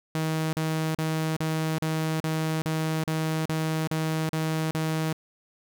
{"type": "tone bursts", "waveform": "sawtooth", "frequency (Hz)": 158.5, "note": "D#3", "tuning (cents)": 32, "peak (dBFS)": -21, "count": 12, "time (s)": [0.15, 5.128], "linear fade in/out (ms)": 0, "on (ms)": 380, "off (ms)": 38, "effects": []}